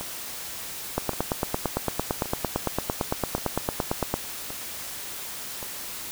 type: two click trains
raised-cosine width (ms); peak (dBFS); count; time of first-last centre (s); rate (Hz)
1; -9 / -21; 29 / 6; 0.98-4.14 / 0.01-5.628; 8.86 / 0.89
effects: white hiss -36 dBFS RMS until 6.11 s